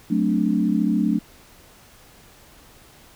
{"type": "chord", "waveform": "sine", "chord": "D dominant seventh", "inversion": "first", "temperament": "equal", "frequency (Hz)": [185, 220, 261.6, 293.7], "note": ["F#3", "A3", "C4", "D4"], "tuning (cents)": [0, 0, 0, 0], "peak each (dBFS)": [-23, -21, -27, -23], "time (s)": [0.1, 1.19], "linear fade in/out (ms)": 10, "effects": ["pink hiss -50 dBFS RMS until 3.15 s"]}